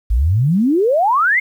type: exponential sweep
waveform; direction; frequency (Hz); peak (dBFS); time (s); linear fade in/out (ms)
sine; up; 50.2 to 2187; -11; 0.1-1.4; 10
effects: 8-bit